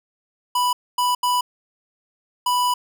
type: tone bursts at uneven times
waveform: square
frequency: 987.8 Hz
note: B5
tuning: in tune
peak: -18 dBFS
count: 4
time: 0.55-0.73 / 0.98-1.15 / 1.23-1.41 / 2.46-2.74 s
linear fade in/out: 5 ms
effects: none